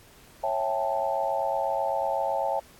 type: chord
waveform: sine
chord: A dominant seventh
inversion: first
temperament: just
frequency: 550 / 660 / 792 / 880 Hz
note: C#5 / E5 / G5 / A5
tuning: -14 / +2 / +18 / 0 cents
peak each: -30 dBFS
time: 0.43-2.6 s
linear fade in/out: 10 ms
effects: pink hiss -54 dBFS RMS until 2.79 s + AAC 64 kbps